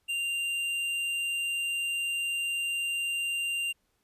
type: tone with hard clipping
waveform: sine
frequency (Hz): 2784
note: F7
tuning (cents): -6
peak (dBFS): -30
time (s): 0.08-3.73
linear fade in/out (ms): 20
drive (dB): 8
effects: pink hiss -74 dBFS RMS until 4.03 s + resampled to 32000 Hz